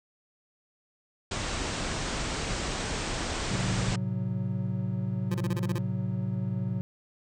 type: low-pass noise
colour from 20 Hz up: pink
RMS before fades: -32 dBFS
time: 1.31-3.96 s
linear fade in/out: 5 ms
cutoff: 8600 Hz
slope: 96 dB/octave
type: chord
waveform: triangle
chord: F# diminished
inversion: first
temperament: equal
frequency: 110 / 130.81 / 185 Hz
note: A2 / C3 / F#3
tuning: 0 / 0 / 0 cents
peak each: -30 / -31 / -30 dBFS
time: 3.5-6.81 s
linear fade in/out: 0 ms
type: tone bursts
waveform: 25% pulse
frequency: 174.61 Hz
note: F3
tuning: in tune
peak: -26 dBFS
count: 8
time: 5.31-5.785 s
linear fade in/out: 5 ms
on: 34 ms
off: 29 ms
effects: none